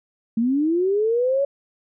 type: linear sweep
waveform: sine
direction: up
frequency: 219.3 to 567 Hz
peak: -17 dBFS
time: 0.37-1.45 s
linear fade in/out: 5 ms
effects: none